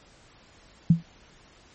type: tone with exponential decay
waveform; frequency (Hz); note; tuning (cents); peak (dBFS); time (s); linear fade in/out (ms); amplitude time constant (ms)
sine; 166.6; E3; +19; -10; 0.9-1.03; 5; 28
effects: pink hiss -55 dBFS RMS until 1.74 s + MP3 32 kbps